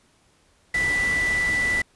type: tone in noise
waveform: sine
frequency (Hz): 1975.5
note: B6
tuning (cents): 0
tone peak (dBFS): -20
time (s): 0.74-1.82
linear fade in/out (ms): 5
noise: pink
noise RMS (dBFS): -32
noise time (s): 0.74-1.82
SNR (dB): +9
effects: pink hiss -61 dBFS RMS until 1.95 s + resampled to 24000 Hz